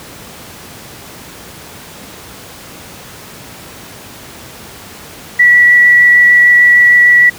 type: tone with vibrato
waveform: sine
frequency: 1946 Hz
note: B6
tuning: 26 cents flat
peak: -3 dBFS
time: 5.39-7.3 s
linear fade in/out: 10 ms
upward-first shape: triangle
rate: 6.6 Hz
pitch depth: 8 cents each way
effects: pink hiss -32 dBFS RMS until 7.38 s + high-pass 80 Hz 12 dB/octave